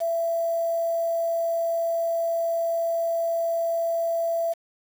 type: tone with quantisation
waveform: sine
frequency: 669 Hz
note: E5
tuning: 25 cents sharp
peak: -22 dBFS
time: 0-4.54 s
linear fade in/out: 20 ms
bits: 7
effects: none